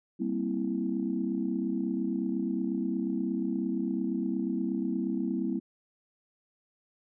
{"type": "chord", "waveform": "sine", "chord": "C dominant seventh", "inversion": "second", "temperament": "equal", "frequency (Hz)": [196, 233.1, 261.6, 329.6], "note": ["G3", "Bb3", "C4", "E4"], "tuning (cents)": [0, 0, 0, 0], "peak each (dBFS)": -33, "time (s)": [0.19, 5.6], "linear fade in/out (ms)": 20, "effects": ["tanh soft clip ceiling -17 dBFS"]}